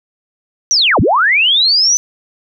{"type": "linear two-way sweep", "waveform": "sine", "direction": "down then up", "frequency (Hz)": [6100, 57.7, 6100], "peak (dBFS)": -8, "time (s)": [0.71, 1.97], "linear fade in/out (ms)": 0, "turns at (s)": 1, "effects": []}